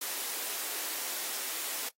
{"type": "high-pass noise", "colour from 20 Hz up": "white", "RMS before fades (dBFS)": -36, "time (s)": [0.01, 1.89], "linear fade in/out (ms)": 5, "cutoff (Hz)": 290, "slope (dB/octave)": 24, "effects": ["noise-tail reverb RT60 0.1 s tail -20 dB re dry", "AAC 48 kbps"]}